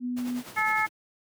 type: tone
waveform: sine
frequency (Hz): 246.9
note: B3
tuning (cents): 0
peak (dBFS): -27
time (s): 0-0.43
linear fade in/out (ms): 50
type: noise with tremolo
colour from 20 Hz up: pink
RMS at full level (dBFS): -40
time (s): 0.16-0.89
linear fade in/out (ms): 20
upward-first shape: triangle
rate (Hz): 9.9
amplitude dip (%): 65
type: harmonic tone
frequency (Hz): 432.8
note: A4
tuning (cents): -29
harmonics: 2 / 3 / 4 / 5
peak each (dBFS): -28 / -29 / -29 / -27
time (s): 0.56-0.87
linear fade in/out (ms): 20
effects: high-pass 150 Hz 12 dB/octave